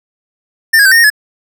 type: tone with pitch steps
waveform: square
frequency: 1802 / 1649 / 1545 / 1834 / 1855 / 1706 Hz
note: A6 / G#6 / G6 / A#6 / A#6 / G#6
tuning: +41 / -13 / -26 / -29 / -9 / +46 cents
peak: -5 dBFS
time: 0.73-1.102 s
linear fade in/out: 10 ms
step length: 62 ms
effects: none